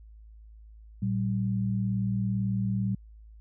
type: tone pair together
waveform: sine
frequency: 114.65 / 192.6 Hz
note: A#2 / G3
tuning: -28 / -30 cents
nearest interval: major sixth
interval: 898 cents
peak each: -28 dBFS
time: 1.02-2.95 s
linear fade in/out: 5 ms
effects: added 54 Hz sine -47 dBFS peak until 3.4 s